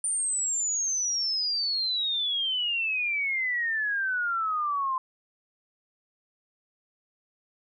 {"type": "exponential sweep", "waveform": "sine", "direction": "down", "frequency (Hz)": [9200, 1031], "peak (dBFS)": -25, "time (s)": [0.04, 4.98], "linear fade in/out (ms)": 2, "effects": []}